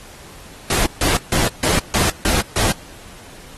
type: noise bursts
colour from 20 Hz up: pink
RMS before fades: -18 dBFS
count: 7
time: 0.7-2.72 s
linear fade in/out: 2 ms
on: 160 ms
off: 150 ms
effects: pink hiss -41 dBFS RMS until 3.57 s + AAC 32 kbps